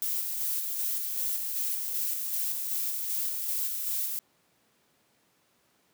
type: noise with tremolo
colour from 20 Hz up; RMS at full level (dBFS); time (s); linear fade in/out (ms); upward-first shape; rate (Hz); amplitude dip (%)
violet; -30; 0.02-4.19; 0; square; 2.6; 30
effects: pink hiss -68 dBFS RMS until 5.93 s + high-pass 150 Hz 12 dB/octave